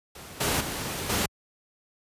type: noise with level steps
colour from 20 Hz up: pink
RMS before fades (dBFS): -43 / -25 / -32 / -25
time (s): 0.15-1.26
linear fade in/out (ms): 5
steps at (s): 0.4 / 0.6 / 1.09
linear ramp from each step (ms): 10
effects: high-pass 60 Hz 12 dB/octave + resampled to 32000 Hz